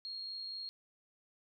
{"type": "tone with amplitude modulation", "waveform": "sine", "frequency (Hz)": 4264, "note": "C8", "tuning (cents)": 32, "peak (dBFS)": -39, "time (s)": [0.05, 0.69], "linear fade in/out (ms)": 0, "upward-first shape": "sine", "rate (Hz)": 64.2, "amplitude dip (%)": 30, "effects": []}